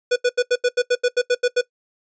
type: tone bursts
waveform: square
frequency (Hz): 491.5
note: B4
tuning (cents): -8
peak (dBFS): -15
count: 12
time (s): 0.11-1.614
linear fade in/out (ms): 10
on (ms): 52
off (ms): 80
effects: noise-tail reverb RT60 0.1 s tail -19 dB re dry + resampled to 16000 Hz